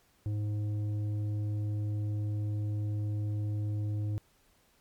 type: tone with tanh clipping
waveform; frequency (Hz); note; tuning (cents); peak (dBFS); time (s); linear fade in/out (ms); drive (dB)
triangle; 104.7; G#2; +15; -31; 0.26-4.18; 0; 12
effects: pink hiss -67 dBFS RMS until 4.8 s + MP3 96 kbps